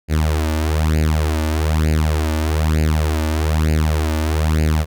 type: tone with flanger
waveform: sawtooth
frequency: 77.8 Hz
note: D#2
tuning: in tune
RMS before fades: -17 dBFS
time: 0.08-4.86 s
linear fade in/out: 50 ms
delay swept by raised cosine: 0.43 to 3.43 ms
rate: 1.1 Hz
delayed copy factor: +0.8
effects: none